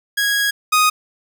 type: tone pair in turn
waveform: sawtooth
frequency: 1652 / 1246.2 Hz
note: G#6 / D#6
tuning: -10 / +2 cents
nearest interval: perfect fourth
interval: 488 cents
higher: first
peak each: -12 / -8 dBFS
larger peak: second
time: 0.17-0.51 / 0.72-0.9 s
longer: first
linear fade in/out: 10 ms
effects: none